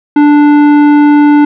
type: tone with tanh clipping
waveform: triangle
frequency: 293.7 Hz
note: D4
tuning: in tune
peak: -4 dBFS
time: 0.16-1.45 s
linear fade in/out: 5 ms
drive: 17 dB
effects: none